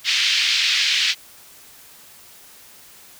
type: band-pass noise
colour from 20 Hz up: pink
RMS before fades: -19 dBFS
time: 0.04-1.15 s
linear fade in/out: 50 ms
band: 2300 to 4900 Hz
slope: 24 dB/octave
effects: white hiss -46 dBFS RMS until 3.19 s